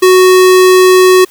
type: tone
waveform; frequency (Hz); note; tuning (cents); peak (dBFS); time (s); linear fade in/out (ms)
square; 370; F#4; 0; -3; 0.02-1.25; 10
effects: white hiss -41 dBFS RMS until 1.3 s